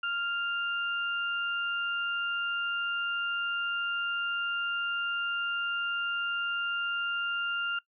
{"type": "tone pair together", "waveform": "sine", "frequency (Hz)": [1396.9, 2794], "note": ["F6", "F7"], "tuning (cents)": [0, 0], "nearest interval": "octave", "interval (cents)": 1200, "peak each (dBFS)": [-30, -34], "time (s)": [0.03, 7.79], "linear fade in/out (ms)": 5, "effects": ["noise-tail reverb RT60 0.1 s tail -21 dB re dry"]}